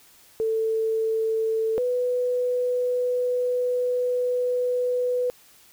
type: tone pair in turn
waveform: sine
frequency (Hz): 444.5 / 495.7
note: A4 / B4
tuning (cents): +18 / +6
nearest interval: major second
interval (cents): 188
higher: second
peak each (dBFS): -21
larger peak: neither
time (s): 0.4-1.78 / 1.78-5.3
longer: second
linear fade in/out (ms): 0
effects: white hiss -54 dBFS RMS until 5.72 s